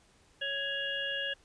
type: harmonic tone with a mistuned harmonic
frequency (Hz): 554.4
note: C#5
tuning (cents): 0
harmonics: 1 / 3 / 5 / 6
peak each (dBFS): -41 / -35 / -36 / -41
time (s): 0.41-1.34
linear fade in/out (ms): 10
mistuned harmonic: 5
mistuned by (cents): +38
effects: pink hiss -64 dBFS RMS until 1.44 s + resampled to 22050 Hz